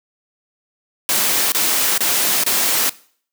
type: noise bursts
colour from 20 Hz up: white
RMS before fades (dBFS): -17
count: 4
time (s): 1.09-2.894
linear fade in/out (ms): 0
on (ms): 430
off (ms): 28
effects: noise-tail reverb RT60 0.5 s tail -20 dB re dry + high-pass 200 Hz 12 dB/octave